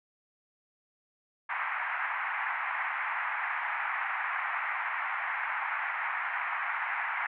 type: band-pass noise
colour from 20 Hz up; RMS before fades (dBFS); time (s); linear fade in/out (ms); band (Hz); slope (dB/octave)
white; -33; 1.49-7.27; 10; 790 to 2200; 48
effects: none

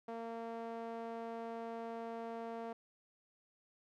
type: tone with band-pass filter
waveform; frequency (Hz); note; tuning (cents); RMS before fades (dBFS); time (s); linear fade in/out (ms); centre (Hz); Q
sawtooth; 229.4; A#3; -28; -44; 0.08-2.73; 5; 640; 1.5
effects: none

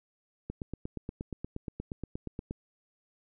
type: click train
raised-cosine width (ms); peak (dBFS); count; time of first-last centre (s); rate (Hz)
3; -23; 18; 0.5-2.509; 8.46
effects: none

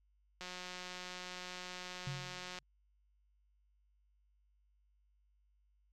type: click train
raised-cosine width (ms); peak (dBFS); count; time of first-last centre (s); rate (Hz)
0.2; -28; 395; 0.41-2.587; 181
type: tone with exponential decay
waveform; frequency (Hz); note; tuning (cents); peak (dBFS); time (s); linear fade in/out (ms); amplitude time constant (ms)
sine; 138.59; C#3; 0; -36; 2.07-2.63; 0; 120
effects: added 50 Hz sine -70 dBFS peak until 5.92 s + MP3 96 kbps

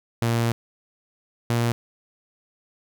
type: tone pair in turn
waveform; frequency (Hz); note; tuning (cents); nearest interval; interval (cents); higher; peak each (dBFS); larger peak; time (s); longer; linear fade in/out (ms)
sawtooth; 116.54 / 117.89; A#2 / A#2; 0 / +20; unison; 20; second; -16; neither; 0.22-0.52 / 1.5-1.72; first; 0
effects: none

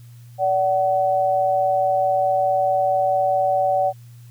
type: tone pair together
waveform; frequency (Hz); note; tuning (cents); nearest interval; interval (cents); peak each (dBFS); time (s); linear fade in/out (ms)
sine; 577 / 752.4; D5 / F#5; -31 / +29; perfect fourth; 460; -20 / -18; 0.38-3.93; 50
effects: added 119 Hz sine -40 dBFS peak until 4.3 s + white hiss -57 dBFS RMS until 4.3 s

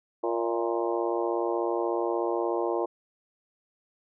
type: harmonic tone with a mistuned harmonic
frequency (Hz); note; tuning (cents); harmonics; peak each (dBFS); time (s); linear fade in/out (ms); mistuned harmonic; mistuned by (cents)
116.54; A#2; 0; 3 / 4 / 5 / 6 / 7 / 8 / 9; -29 / -31 / -33 / -35 / -36 / -37 / -38; 0.23-2.86; 10; 6; -58
effects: none

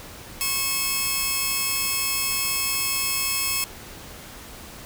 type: tone pair together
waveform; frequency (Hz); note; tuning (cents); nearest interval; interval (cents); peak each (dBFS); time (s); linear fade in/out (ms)
5% pulse; 1089.8 / 2592; C#6 / E7; -30 / -30; octave + minor third; 1500; -15; 0.41-3.64; 0
effects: pink hiss -41 dBFS RMS until 4.85 s

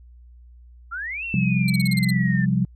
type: exponential two-way sweep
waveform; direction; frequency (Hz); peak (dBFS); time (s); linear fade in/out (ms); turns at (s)
sine; up then down; 1318.5 to 2747 to 1762; -27; 0.91-2.46; 20; 1.24
type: chord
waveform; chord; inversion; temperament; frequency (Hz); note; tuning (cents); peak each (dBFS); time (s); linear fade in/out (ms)
sine; C suspended fourth; none; just; 130.81 / 174.42 / 196.22; C3 / F3 / G3; 0 / -2 / +2; -22; 1.34-2.65; 2
type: tone bursts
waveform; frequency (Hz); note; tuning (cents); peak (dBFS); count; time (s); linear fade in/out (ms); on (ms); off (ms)
sawtooth; 4159; C8; -11; -23; 8; 1.68-2.106; 2; 20; 38
effects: added 60 Hz sine -44 dBFS peak until 2.75 s + resampled to 32000 Hz

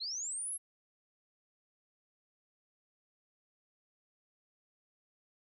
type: linear sweep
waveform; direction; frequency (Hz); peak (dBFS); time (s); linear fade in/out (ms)
sine; up; 3951 to 11290; -36; 0-0.58; 20
effects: none

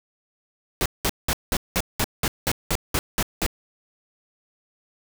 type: noise bursts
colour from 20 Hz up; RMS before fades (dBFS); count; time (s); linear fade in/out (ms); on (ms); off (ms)
pink; -22; 12; 0.81-3.464; 0; 47; 190
effects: none

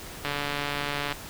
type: click train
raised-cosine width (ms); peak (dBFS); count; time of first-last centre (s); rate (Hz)
0.3; -13; 127; 0.25-1.125; 144
effects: pink hiss -41 dBFS RMS until 1.29 s

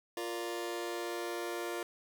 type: chord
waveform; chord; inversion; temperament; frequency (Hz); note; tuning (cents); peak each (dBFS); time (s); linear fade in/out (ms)
sawtooth; Bb major; second; just; 349.6 / 466.2 / 582.7; F4 / Bb4 / D5; +2 / 0 / -14; -34 / -38 / -40; 0.17-1.83; 2
effects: none

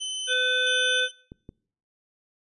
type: tone with tremolo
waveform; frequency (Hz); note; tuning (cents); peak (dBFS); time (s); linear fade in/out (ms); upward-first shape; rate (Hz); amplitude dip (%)
sawtooth; 3043; F#7; +48; -26; 0-1.12; 20; square; 1.5; 65
type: harmonic tone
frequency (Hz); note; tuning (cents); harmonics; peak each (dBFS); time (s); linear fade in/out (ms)
505; B4; +39; 1 / 3 / 5 / 7; -30 / -24 / -33 / -25; 0.27-1.09; 50
type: clicks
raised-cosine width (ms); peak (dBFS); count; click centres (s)
3; -28; 2; 1.319 / 1.491
effects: noise-tail reverb RT60 0.6 s tail -24 dB re dry + resampled to 24000 Hz

